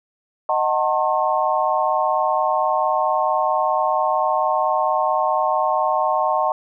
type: chord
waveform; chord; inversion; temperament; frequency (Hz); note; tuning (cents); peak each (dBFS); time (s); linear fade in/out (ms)
sine; D# diminished seventh; none; just; 622.3 / 746.7 / 896 / 1075.3; D#5 / F#5 / A5 / C6; 0 / +16 / +31 / +47; -22; 0.49-6.52; 2
effects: none